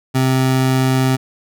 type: tone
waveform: 25% pulse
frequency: 130.81 Hz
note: C3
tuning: in tune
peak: -9 dBFS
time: 0.14-1.17 s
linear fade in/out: 20 ms
effects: none